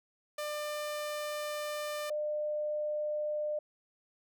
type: tone pair in turn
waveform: sawtooth / sine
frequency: 597 / 601.2 Hz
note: D5 / D5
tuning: +28 / +40 cents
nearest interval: unison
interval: 12 cents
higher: second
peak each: -31 / -31 dBFS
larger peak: neither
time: 0.38-2.1 / 2.1-3.59 s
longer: first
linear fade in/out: 5 ms
effects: none